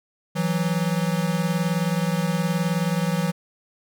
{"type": "beating tone pair", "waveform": "square", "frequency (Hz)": [164.5, 183.5], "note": ["E3", "F#3"], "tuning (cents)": [-3, -14], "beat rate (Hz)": 19, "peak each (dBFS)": [-24, -25], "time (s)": [0.35, 3.32], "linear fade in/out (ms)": 20, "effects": []}